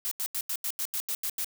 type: noise bursts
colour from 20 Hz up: blue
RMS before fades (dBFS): -31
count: 10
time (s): 0.05-1.445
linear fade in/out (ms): 0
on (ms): 63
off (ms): 85
effects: none